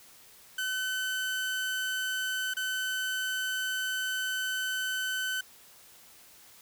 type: tone with dropouts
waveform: 30% pulse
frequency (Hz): 1520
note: F#6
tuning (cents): +46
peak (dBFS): -27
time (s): 0.58-5.41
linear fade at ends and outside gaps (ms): 5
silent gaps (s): 2.538-2.567
effects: white hiss -55 dBFS RMS until 6.61 s